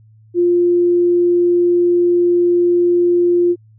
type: tone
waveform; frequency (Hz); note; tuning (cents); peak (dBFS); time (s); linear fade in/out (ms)
sine; 350.1; F4; +4; -10; 0.34-3.56; 50
effects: added 109 Hz sine -44 dBFS peak until 3.78 s